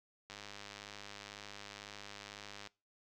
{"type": "click train", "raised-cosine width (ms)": 0.2, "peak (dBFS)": -30, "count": 243, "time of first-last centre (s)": [0.3, 2.673], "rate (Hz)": 102, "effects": ["noise-tail reverb RT60 0.3 s tail -23 dB re dry"]}